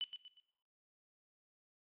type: tone with echo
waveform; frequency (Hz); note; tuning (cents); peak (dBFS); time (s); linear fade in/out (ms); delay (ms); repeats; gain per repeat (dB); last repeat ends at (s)
sine; 2994; F#7; +20; -35; 0.01-0.04; 0; 120; 3; -9; 0.4
effects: noise-tail reverb RT60 0.7 s tail -17 dB re dry + resampled to 8000 Hz